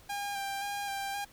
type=tone with vibrato; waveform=sawtooth; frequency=800 Hz; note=G5; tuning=35 cents sharp; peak=-30 dBFS; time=0.09-1.25 s; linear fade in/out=10 ms; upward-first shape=square; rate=1.9 Hz; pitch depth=19 cents each way; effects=pink hiss -58 dBFS RMS until 1.32 s